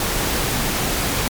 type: noise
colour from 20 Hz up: pink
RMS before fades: -21 dBFS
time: 0-1.28 s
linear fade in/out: 2 ms
effects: MP3 96 kbps